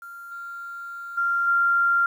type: tone with level steps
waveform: sine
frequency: 1387 Hz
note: F6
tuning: 12 cents flat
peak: -37 / -33 / -20 / -17 dBFS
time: 0.02-2.06 s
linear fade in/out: 2 ms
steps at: 0.31 / 1.17 / 1.47 s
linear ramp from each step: 10 ms
effects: 9-bit